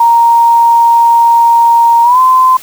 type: tone with pitch glide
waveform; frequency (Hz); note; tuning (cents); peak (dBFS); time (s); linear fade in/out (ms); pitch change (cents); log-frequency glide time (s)
sine; 932.3 to 1028.5; A#5 to C6; 0 to -30; -3; 0-2.57; 5; +170; 2.03-2.19
effects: white hiss -32 dBFS RMS until 2.62 s